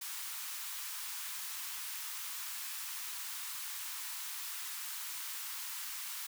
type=high-pass noise; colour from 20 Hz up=white; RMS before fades=-42 dBFS; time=0.01-6.27 s; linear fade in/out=10 ms; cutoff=900 Hz; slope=48 dB/octave; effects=none